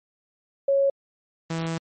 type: tone pair in turn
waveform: sine / sawtooth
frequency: 552 / 164.11 Hz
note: C#5 / E3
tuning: -7 / -7 cents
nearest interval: octave + major sixth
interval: 2100 cents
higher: first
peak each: -17 / -22 dBFS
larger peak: first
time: 0.68-0.9 / 1.5-1.78 s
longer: second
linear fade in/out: 5 ms
effects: MP3 32 kbps